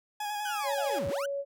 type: tone with vibrato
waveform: 40% pulse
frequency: 833 Hz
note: G#5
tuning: 5 cents sharp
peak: -31 dBFS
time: 0.2-0.99 s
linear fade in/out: 5 ms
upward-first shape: square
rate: 10 Hz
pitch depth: 21 cents each way
type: linear two-way sweep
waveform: 35% pulse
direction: down then up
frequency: 1568 to 65.41 to 1568 Hz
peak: -33 dBFS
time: 0.45-1.26 s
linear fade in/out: 5 ms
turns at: 1.08 s
type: tone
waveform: sine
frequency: 560 Hz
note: C#5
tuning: 18 cents sharp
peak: -30 dBFS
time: 0.63-1.45 s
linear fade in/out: 50 ms
effects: none